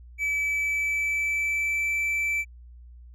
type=tone with pitch glide; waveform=triangle; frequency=2300 to 2325 Hz; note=D7 to D7; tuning=-37 to -18 cents; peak=-22 dBFS; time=0.18-2.45 s; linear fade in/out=50 ms; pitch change=+19 cents; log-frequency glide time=0.39-1.9 s; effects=added 60 Hz sine -44 dBFS peak until 3.14 s